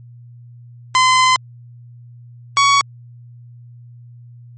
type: tone pair in turn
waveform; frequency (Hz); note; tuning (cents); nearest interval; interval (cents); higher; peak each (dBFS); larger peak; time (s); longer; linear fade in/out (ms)
sawtooth; 1027 / 1121.2; C6 / C#6; -33 / +19; major second; 152; second; -6; neither; 0.95-1.36 / 2.57-2.81; first; 0
effects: added 120 Hz sine -37 dBFS peak until 4.57 s + MP3 32 kbps